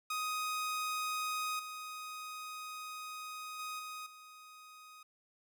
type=tone with level steps; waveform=sawtooth; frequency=1251 Hz; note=D#6; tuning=9 cents sharp; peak=-31 / -39 / -36 / -39 / -49 dBFS; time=0.1-5.03 s; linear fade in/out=5 ms; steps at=1.59 / 3.59 / 3.79 / 4.06 s; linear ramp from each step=5 ms; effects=none